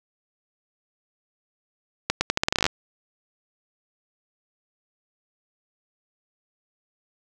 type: accelerating click train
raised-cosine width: 0.2 ms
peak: -3 dBFS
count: 14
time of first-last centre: 2.1-2.665 s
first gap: 110 ms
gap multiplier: 0.82
effects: none